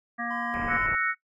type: harmonic tone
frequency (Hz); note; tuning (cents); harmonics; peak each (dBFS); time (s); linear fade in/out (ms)
236.2; A#3; +23; 1 / 3 / 5 / 7 / 8; -35 / -35 / -35 / -35 / -35; 0.18-0.78; 20
type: tone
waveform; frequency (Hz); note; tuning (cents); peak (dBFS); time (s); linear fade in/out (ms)
triangle; 1019; C6; -46; -34; 0.3-0.87; 10
type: low-pass noise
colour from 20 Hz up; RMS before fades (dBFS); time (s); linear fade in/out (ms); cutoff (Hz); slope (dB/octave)
pink; -36; 0.54-0.95; 0; 2600; 96
type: chord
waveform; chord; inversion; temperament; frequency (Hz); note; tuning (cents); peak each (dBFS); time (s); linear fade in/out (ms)
sine; F# dominant seventh; third; equal; 1318.5 / 1480 / 1864.7 / 2217; E6 / F#6 / A#6 / C#7; 0 / 0 / 0 / 0; -29; 0.67-1.15; 50
effects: noise-tail reverb RT60 0.1 s tail -18 dB re dry + MP3 96 kbps